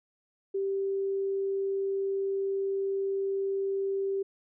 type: tone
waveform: sine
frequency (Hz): 391.1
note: G4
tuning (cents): -4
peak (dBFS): -27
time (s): 0.54-4.23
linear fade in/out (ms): 10
effects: none